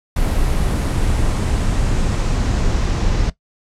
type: noise with low-pass filter sweep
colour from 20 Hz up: brown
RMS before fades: -17 dBFS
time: 0.16-3.3 s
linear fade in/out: 5 ms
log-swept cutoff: 12000 to 6000 Hz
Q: 1.6
effects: noise-tail reverb RT60 0.1 s tail -17 dB re dry